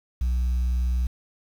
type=tone; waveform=sine; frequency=61.74 Hz; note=B1; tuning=in tune; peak=-18 dBFS; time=0.21-1.07 s; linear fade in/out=5 ms; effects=tanh soft clip ceiling -20 dBFS + 8-bit